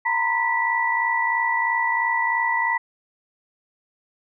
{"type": "tone cluster", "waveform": "sine", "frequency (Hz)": [921, 984, 1024, 1962], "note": ["A#5", "B5", "C6", "B6"], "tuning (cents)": [-21, -7, -38, -12], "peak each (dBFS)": [-23, -29, -31, -22], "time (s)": [0.05, 2.78], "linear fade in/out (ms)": 10, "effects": []}